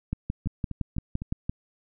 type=two click trains; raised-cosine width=5 ms; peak=-15 / -21 dBFS; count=9 / 4; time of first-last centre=0.13-1.495 / 0.46-1.219 s; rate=5.86 / 3.95 Hz; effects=none